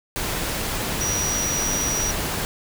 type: tone in noise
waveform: sine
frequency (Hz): 5800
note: F#8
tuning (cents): -35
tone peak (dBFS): -23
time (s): 1.01-2.11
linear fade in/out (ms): 0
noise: pink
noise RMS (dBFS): -26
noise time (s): 0.16-2.45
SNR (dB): 0
effects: none